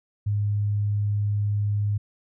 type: tone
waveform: sine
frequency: 103.2 Hz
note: G#2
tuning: 10 cents flat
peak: -21 dBFS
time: 0.26-1.98 s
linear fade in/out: 10 ms
effects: none